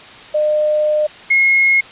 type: tone pair in turn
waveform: sine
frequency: 606 / 2160 Hz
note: D#5 / C#7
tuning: -46 / -45 cents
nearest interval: octave + minor seventh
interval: 2201 cents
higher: second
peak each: -12 / -9 dBFS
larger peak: second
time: 0.34-1.07 / 1.3-1.81 s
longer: first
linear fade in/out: 10 ms
effects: white hiss -37 dBFS RMS until 1.91 s + resampled to 8000 Hz